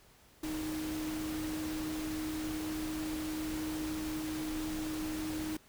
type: tone in noise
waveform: sine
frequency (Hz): 311.2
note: D#4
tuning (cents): 0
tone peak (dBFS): -35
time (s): 0.43-5.57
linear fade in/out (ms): 5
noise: pink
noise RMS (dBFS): -43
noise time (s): 0.43-5.57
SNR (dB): +5
effects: pink hiss -62 dBFS RMS until 5.68 s